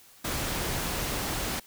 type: noise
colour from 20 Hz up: pink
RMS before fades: -31 dBFS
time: 0.24-1.6 s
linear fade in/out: 10 ms
effects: white hiss -55 dBFS RMS until 1.66 s